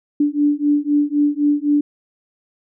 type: beating tone pair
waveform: sine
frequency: 290.3 / 294.2 Hz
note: D4 / D4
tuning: -20 / +3 cents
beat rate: 3.9 Hz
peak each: -17 dBFS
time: 0.2-1.81 s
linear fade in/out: 5 ms
effects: none